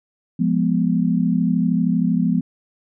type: chord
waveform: sine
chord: F diminished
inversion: none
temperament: equal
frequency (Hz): 174.61 / 207.7 / 246.9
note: F3 / Ab3 / Cb4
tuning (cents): 0 / 0 / 0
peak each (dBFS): -19 / -21 / -20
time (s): 0.39-2.41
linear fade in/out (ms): 10
effects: none